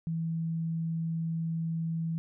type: tone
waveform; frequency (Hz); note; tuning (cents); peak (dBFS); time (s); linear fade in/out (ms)
sine; 163.9; E3; -10; -29; 0.07-2.18; 0
effects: none